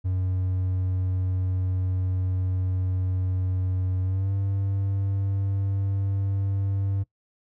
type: tone with pitch glide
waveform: triangle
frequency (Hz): 92.8 to 98.09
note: F#2 to G2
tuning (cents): +6 to +2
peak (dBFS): -21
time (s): 0.04-7.04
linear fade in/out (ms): 20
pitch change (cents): +96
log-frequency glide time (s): 4.02-4.32
effects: noise-tail reverb RT60 0.1 s tail -19 dB re dry